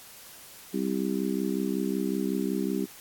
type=harmonic tone; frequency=65.41 Hz; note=C2; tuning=in tune; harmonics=3 / 4 / 5 / 6; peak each=-30 / -31 / -32 / -33 dBFS; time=0.73-2.86 s; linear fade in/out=20 ms; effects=white hiss -48 dBFS RMS until 3 s + AAC 64 kbps